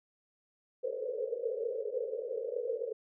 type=band-pass noise; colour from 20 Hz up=pink; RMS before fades=-36 dBFS; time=0.83-2.93 s; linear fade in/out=10 ms; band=440 to 530 Hz; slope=96 dB/octave; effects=none